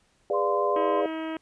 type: chord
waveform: sine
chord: G# diminished seventh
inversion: none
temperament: equal with one note detuned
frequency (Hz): 409.4 / 493.9 / 587.3 / 698.5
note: G#4 / B4 / D5 / F5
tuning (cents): -25 / 0 / 0 / 0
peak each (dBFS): -27 / -31 / -27 / -31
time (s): 0.3-1.06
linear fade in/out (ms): 2
type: tone with vibrato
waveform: sine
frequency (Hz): 1034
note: C6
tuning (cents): -21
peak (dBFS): -27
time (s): 0.33-1.02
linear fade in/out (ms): 20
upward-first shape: triangle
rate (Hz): 7.7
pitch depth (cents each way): 14
type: harmonic tone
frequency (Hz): 319.6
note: D#4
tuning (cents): +47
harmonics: 1 / 2 / 3 / 4 / 5 / 6 / 7 / 8 / 9 / 10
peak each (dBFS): -31 / -37 / -41 / -43 / -45 / -47 / -48 / -49 / -50 / -51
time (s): 0.76-1.37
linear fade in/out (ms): 2
effects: pink hiss -66 dBFS RMS until 1.41 s + resampled to 22050 Hz